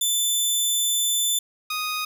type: tone pair in turn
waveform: 15% pulse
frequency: 3520 / 1244.5 Hz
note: A7 / D#6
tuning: 0 / 0 cents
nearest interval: octave + tritone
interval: 1800 cents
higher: first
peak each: -13 / -19 dBFS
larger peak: first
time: 0.01-1.39 / 1.7-2.05 s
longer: first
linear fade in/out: 5 ms
effects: none